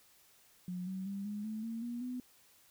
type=tone with pitch steps; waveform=sine; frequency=180.3 / 188.94 / 197.99 / 207.5 / 217.4 / 227.8 / 238.7 / 250.2 Hz; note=F#3 / F#3 / G3 / G#3 / A3 / A#3 / A#3 / B3; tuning=-45 / +37 / +18 / -1 / -21 / -40 / +41 / +23 cents; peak=-37 dBFS; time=0.68-2.2 s; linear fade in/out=2 ms; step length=190 ms; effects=white hiss -65 dBFS RMS until 2.7 s